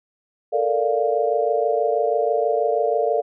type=chord; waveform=sine; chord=Bb major seventh; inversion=third; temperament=equal; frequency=440 / 466.2 / 587.3 / 698.5 Hz; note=A4 / Bb4 / D5 / F5; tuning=0 / 0 / 0 / 0 cents; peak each=-23 dBFS; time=0.52-3.22 s; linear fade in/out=20 ms; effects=none